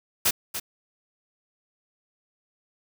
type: noise with echo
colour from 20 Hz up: white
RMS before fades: -21 dBFS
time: 0.25-0.31 s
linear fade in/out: 10 ms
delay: 290 ms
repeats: 1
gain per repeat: -10 dB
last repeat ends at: 0.6 s
effects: none